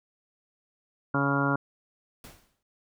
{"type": "harmonic tone", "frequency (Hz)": 140, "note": "C#3", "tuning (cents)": 18, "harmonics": [1, 2, 3, 4, 5, 6, 7, 8, 9, 10], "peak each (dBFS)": [-29, -28, -36, -34, -37, -37, -34, -34, -38, -29], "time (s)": [1.14, 1.56], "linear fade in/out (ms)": 5}
{"type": "noise with exponential decay", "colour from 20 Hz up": "pink", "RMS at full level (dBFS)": -44, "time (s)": [2.24, 2.63], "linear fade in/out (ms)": 2, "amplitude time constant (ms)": 83}
{"effects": []}